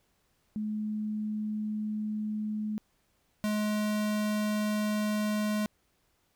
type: tone pair in turn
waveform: sine / square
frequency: 213.2 / 211.2 Hz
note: G#3 / G#3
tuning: +46 / +29 cents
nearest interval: unison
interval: 17 cents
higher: first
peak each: -30 / -28 dBFS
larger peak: second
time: 0.56-2.78 / 3.44-5.66 s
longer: neither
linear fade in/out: 0 ms
effects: pink hiss -72 dBFS RMS until 6.35 s